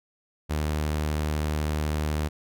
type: tone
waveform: sawtooth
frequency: 76 Hz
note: D#2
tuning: 40 cents flat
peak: -21 dBFS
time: 0.49-2.29 s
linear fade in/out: 20 ms
effects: none